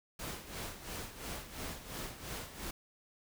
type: noise with tremolo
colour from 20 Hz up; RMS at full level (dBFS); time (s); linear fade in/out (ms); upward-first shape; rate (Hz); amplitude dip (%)
pink; -41; 0.19-2.71; 5; sine; 2.9; 70
effects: none